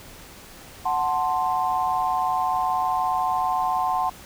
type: chord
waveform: sine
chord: F# diminished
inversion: none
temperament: equal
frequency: 740 / 880 / 1046.5 Hz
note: F#5 / A5 / C6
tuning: 0 / 0 / 0 cents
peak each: -24 / -26 / -25 dBFS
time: 0.85-4.1 s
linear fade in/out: 10 ms
effects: pink hiss -44 dBFS RMS until 4.25 s